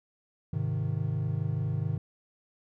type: chord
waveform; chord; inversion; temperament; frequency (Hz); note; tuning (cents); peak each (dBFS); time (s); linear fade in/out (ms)
triangle; Ab major; none; equal; 103.83 / 130.81 / 155.56; Ab2 / C3 / Eb3; 0 / 0 / 0; -30; 0.53-1.98; 5
effects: none